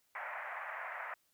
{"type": "band-pass noise", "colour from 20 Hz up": "white", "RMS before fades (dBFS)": -43, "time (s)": [0.15, 1.14], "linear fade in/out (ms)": 2, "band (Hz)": [610, 2100], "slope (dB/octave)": 48, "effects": ["white hiss -75 dBFS RMS until 1.33 s"]}